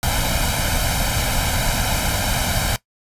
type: noise with comb filter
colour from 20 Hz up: pink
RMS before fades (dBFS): -20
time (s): 0.03-2.76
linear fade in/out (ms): 0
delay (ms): 1.3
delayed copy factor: +0.8
effects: noise-tail reverb RT60 0.1 s tail -18 dB re dry + resampled to 32000 Hz